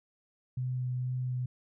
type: tone with vibrato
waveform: sine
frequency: 126.4 Hz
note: B2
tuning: 41 cents sharp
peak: -30 dBFS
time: 0.57-1.46 s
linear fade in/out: 5 ms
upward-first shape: sine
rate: 2.1 Hz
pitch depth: 11 cents each way
effects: none